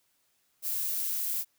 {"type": "noise with amplitude modulation", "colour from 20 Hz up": "violet", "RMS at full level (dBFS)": -30, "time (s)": [0.62, 1.45], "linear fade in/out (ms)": 50, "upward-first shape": "sine", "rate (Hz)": 171, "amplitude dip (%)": 30, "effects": ["white hiss -72 dBFS RMS until 1.58 s"]}